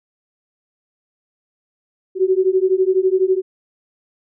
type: beating tone pair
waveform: sine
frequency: 370 / 382 Hz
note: F#4 / G4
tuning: 0 / -45 cents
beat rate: 12 Hz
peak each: -16 dBFS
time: 2.15-3.42 s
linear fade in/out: 50 ms
effects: none